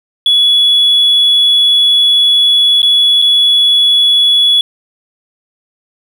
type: tone with dropouts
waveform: triangle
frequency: 3391 Hz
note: G#7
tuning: 35 cents sharp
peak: -3 dBFS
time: 0.26-4.61 s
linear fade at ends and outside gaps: 2 ms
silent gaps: 2.819-2.829 / 3.218-3.222 s
effects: tanh soft clip ceiling -2 dBFS + 7-bit